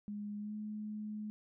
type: tone with pitch glide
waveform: sine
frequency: 206.9 to 212.2 Hz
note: G#3 to G#3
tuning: -6 to +38 cents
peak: -39 dBFS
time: 0.08-1.3 s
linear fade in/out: 0 ms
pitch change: +44 cents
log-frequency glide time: 0.38-0.54 s
effects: none